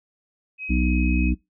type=tone; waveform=sine; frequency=2535 Hz; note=D#7; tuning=32 cents sharp; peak=-29 dBFS; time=0.58-1.33 s; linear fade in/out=50 ms
type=harmonic tone; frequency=61.74 Hz; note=B1; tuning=in tune; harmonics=1 / 3 / 4 / 5; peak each=-20 / -25 / -26 / -27 dBFS; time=0.69-1.35 s; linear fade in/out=20 ms
effects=noise-tail reverb RT60 0.2 s tail -23 dB re dry